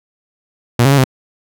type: tone with pitch steps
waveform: sawtooth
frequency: 119.7 / 137 / 140.6 / 130.6 Hz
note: A#2 / C#3 / C#3 / C3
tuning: +46 / -20 / +25 / -3 cents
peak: -4 dBFS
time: 0.79-1.042 s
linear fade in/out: 5 ms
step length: 63 ms
effects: none

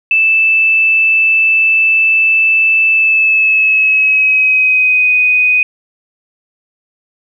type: tone with pitch glide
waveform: sine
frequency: 2637 to 2495 Hz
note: E7 to D#7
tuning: 0 to +4 cents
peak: -7 dBFS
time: 0.11-5.63 s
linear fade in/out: 2 ms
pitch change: -96 cents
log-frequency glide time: 2.9-5.12 s
effects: 8-bit

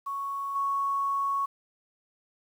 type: tone with level steps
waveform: sine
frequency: 1108.7 Hz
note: C#6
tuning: in tune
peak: -30 / -25 dBFS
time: 0.06-1.46 s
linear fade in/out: 10 ms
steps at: 0.55 s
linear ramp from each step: 10 ms
effects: 9-bit

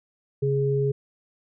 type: tone pair together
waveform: sine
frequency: 136.64 / 415.3 Hz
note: C#3 / G#4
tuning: -25 / 0 cents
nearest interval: octave + perfect fifth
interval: 1925 cents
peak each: -23 dBFS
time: 0.42-0.92 s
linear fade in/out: 10 ms
effects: none

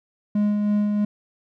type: tone with tremolo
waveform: triangle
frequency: 207.7 Hz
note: G#3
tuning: in tune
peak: -15 dBFS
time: 0.35-1.05 s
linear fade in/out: 5 ms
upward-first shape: sine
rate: 3.1 Hz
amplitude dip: 30%
effects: none

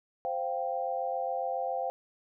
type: chord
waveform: sine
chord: C suspended fourth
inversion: none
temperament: just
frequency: 523.3 / 697.7 / 784.9 Hz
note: C5 / F5 / G5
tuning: 0 / -2 / +2 cents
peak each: -34 dBFS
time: 0.25-1.9 s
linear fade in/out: 0 ms
effects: none

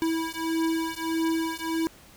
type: beating tone pair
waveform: square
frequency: 325.2 / 326.8 Hz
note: E4 / E4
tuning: -23 / -15 cents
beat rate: 1.6 Hz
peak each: -29 / -29 dBFS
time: 0.02-1.87 s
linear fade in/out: 0 ms
effects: pink hiss -52 dBFS RMS until 2.16 s

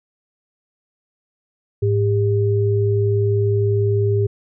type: tone pair together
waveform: sine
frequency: 106.17 / 400 Hz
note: G#2 / G4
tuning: +39 / +35 cents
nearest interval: octave + major seventh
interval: 2296 cents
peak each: -16 / -19 dBFS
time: 1.82-4.27 s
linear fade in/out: 10 ms
effects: none

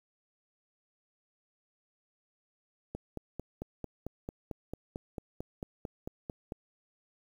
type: click train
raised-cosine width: 2 ms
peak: -24 dBFS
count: 17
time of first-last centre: 2.95-6.521 s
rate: 4.48 Hz
effects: 9-bit

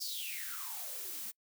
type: noise with high-pass filter sweep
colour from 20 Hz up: blue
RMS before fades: -41 dBFS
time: 0-1.32 s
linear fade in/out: 20 ms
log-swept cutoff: 5200 to 200 Hz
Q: 9.2
effects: noise-tail reverb RT60 0.1 s tail -26 dB re dry

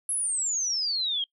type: exponential sweep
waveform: sine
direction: down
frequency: 11020 to 3182 Hz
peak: -25 dBFS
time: 0.09-1.24 s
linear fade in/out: 2 ms
effects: noise-tail reverb RT60 0.1 s tail -23 dB re dry

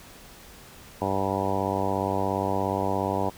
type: harmonic tone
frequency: 97.1 Hz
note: G2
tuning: 16 cents flat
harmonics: 1 / 2 / 3 / 4 / 5 / 6 / 7 / 8 / 9 / 10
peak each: -33 / -33 / -33 / -33 / -33 / -33 / -33 / -33 / -33 / -33 dBFS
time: 1.01-3.3 s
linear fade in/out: 10 ms
effects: pink hiss -48 dBFS RMS until 3.37 s

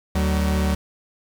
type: tone pair together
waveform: 45% pulse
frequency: 75.12 / 189.3 Hz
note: D2 / F#3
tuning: +40 / +40 cents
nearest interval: octave + major third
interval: 1600 cents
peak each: -20 / -23 dBFS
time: 0.15-0.75 s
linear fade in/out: 5 ms
effects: 8-bit

